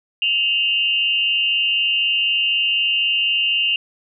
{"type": "tone with amplitude modulation", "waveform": "sine", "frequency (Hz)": 2794, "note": "F7", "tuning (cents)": 0, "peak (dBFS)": -12, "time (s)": [0.22, 3.76], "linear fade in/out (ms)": 2, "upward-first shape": "sine", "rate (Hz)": 224, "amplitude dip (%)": 80, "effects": []}